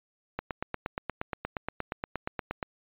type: click train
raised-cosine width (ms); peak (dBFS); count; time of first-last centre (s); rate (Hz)
0.5; -16; 20; 0.39-2.628; 8.49
effects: resampled to 8000 Hz